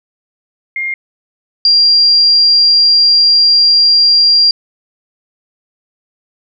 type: tone pair in turn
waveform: sine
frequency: 2123 / 4766 Hz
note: C7 / D8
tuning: +25 / +25 cents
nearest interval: octave + major second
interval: 1400 cents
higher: second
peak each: -15 / -5 dBFS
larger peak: second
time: 0.76-0.94 / 1.65-4.51 s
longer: second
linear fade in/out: 2 ms
effects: none